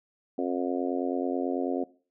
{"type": "harmonic tone", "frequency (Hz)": 89.2, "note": "F2", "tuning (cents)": 37, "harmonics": [3, 4, 5, 6, 7, 8], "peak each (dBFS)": [-30, -32, -34, -36, -37, -38], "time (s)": [0.38, 1.84], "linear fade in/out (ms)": 5, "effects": ["noise-tail reverb RT60 0.4 s tail -20 dB re dry"]}